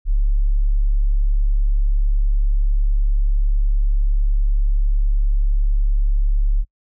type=tone; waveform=sine; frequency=35.35 Hz; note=C#1; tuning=35 cents sharp; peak=-13 dBFS; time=0.05-6.65 s; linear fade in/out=50 ms; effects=noise-tail reverb RT60 0.1 s tail -26 dB re dry